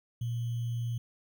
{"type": "tone with sample-and-hold", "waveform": "sine", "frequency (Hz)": 118.1, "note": "A#2", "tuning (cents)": 23, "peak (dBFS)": -30, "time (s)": [0.21, 0.98], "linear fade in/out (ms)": 5, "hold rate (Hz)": 3150, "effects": []}